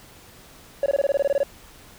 triangle tone bursts, 561 Hz, C#5, 21 cents sharp, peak -14 dBFS, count 12, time 0.83-1.432 s, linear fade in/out 2 ms, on 30 ms, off 22 ms, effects tanh soft clip ceiling -12 dBFS + pink hiss -48 dBFS RMS until 1.98 s

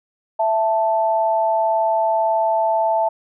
sine tone pair together, 661.8 / 880 Hz, E5 / A5, +7 / 0 cents, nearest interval perfect fourth, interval 493 cents, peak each -18 dBFS, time 0.39-3.09 s, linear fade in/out 10 ms, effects none

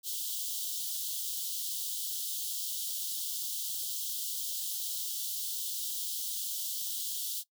white high-pass noise, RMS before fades -36 dBFS, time 0.03-7.44 s, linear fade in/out 50 ms, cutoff 3000 Hz, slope 96 dB/octave, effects noise-tail reverb RT60 0.1 s tail -19 dB re dry

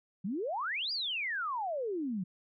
sine exponential two-way sweep, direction up then down, 173.1 to 4978 to 173.1 Hz, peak -32 dBFS, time 0.24-2.24 s, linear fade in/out 10 ms, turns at 0.92 s, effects none

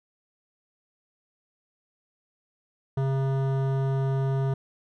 sine tone with hard clipping, 134.9 Hz, C#3, 47 cents flat, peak -25 dBFS, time 2.97-4.54 s, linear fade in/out 5 ms, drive 15 dB, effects none

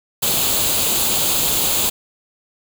white noise with comb filter, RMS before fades -18 dBFS, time 0.22-1.9 s, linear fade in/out 10 ms, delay 0.27 ms, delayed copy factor +0.6, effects none

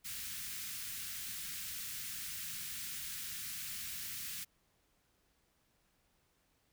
white band-stop noise, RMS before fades -43 dBFS, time 0.04-4.45 s, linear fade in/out 20 ms, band 220 to 1500 Hz, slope 24 dB/octave, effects pink hiss -75 dBFS RMS until 6.72 s

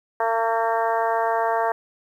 harmonic tone with a mistuned harmonic, 227 Hz, A#3, 46 cents flat, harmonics 2 / 3 / 4 / 5 / 6 / 7 / 8, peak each -27 / -23 / -24 / -29 / -35 / -32 / -35 dBFS, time 0.2-1.72 s, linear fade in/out 2 ms, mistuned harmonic 8, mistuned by +16 cents, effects 9-bit

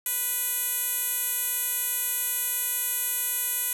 10% pulse tone with band-pass filter, 493.9 Hz, B4, in tune, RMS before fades -28 dBFS, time 0.06-3.73 s, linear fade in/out 2 ms, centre 11000 Hz, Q 4.9, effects none

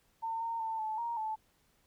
sine tone with pitch steps, 905 / 918 / 894 / 870 / 936 / 872 Hz, A5 / A#5 / A5 / A5 / A#5 / A5, +48 / -27 / +27 / -20 / +7 / -16 cents, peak -33 dBFS, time 0.22-1.36 s, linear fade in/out 20 ms, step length 190 ms, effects pink hiss -71 dBFS RMS until 1.86 s

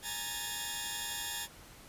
10% pulse tone cluster, 830 / 930 / 1742 / 3308 / 3689 Hz, G#5 / A#5 / A6 / G#7 / A#7, -1 / -4 / -18 / -8 / -19 cents, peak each -37 / -35 / -33 / -35 / -34 dBFS, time 0.02-1.48 s, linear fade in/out 50 ms, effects pink hiss -54 dBFS RMS until 1.88 s + resampled to 32000 Hz

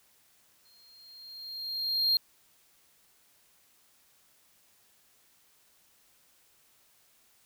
triangle tone with exponential growth, 4215 Hz, C8, 12 cents sharp, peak -20 dBFS, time 0.65-2.17 s, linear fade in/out 2 ms, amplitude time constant 330 ms, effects white hiss -65 dBFS RMS until 7.45 s

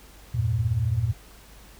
sine chord, E diminished, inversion none, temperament equal, 82.41 / 98 / 116.54 Hz, E2 / G2 / Bb2, 0 / 0 / 0 cents, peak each -29 / -28 / -23 dBFS, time 0.34-1.13 s, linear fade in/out 10 ms, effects added 50 Hz sine -50 dBFS peak until 1.79 s + pink hiss -51 dBFS RMS until 1.79 s

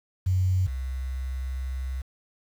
sine tone pair in turn, 92.5 / 65.18 Hz, F#2 / C2, 0 / -6 cents, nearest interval tritone, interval 606 cents, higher first, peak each -20 / -28 dBFS, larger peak first, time 0.26-0.67 / 0.67-2.02 s, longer second, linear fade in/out 10 ms, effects 8-bit

